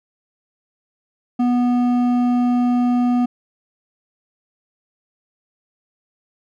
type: tone with hard clipping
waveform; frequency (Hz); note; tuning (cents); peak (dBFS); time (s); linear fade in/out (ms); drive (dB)
sine; 245; B3; -14; -16; 1.39-3.26; 10; 8
effects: none